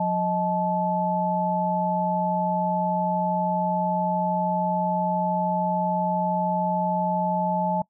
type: tone cluster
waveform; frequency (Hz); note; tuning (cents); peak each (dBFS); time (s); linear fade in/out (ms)
sine; 179.2 / 627 / 867; F3 / D#5 / A5; +45 / +13 / -26; -26 / -28 / -24; 0-7.82; 5
effects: noise-tail reverb RT60 0.1 s tail -22 dB re dry